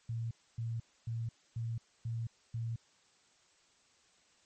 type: tone bursts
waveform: sine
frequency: 115 Hz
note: A#2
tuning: 23 cents flat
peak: -34 dBFS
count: 6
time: 0.09-2.76 s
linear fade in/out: 5 ms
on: 220 ms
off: 270 ms
effects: white hiss -68 dBFS RMS until 4.45 s + MP3 32 kbps